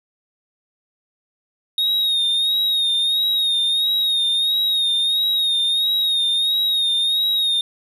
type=tone with vibrato; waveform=triangle; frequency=3729 Hz; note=A#7; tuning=in tune; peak=-15 dBFS; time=1.78-7.61 s; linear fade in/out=2 ms; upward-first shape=sine; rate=1.5 Hz; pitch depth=53 cents each way; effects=none